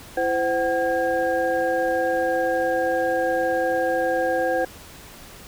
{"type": "tone cluster", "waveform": "sine", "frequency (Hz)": [335, 516, 753, 1621], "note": ["E4", "C5", "F#5", "G#6"], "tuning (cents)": [28, -24, 30, -42], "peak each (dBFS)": [-28, -22, -25, -28], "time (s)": [0.17, 4.65], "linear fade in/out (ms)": 5, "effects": ["pink hiss -43 dBFS RMS until 5.47 s"]}